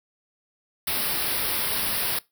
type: band-stop noise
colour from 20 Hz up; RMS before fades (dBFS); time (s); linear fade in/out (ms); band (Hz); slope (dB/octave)
white; -26; 0.87-2.19; 5; 5400 to 9100; 96
effects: noise-tail reverb RT60 0.2 s tail -21 dB re dry